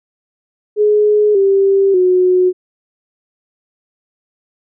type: tone with pitch steps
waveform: sine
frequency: 420 / 391.9 / 365.6 Hz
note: G#4 / G4 / F#4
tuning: +19 / 0 / -21 cents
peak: -8 dBFS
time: 0.76-2.53 s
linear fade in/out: 50 ms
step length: 590 ms
effects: none